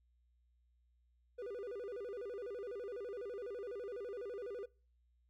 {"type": "tone with vibrato", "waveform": "triangle", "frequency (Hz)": 442.4, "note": "A4", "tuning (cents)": 9, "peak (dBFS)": -40, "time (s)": [1.38, 4.66], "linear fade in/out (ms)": 10, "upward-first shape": "square", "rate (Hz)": 12, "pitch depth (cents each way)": 180, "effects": ["noise-tail reverb RT60 0.4 s tail -25 dB re dry", "added 60 Hz sine -70 dBFS peak until 5.29 s"]}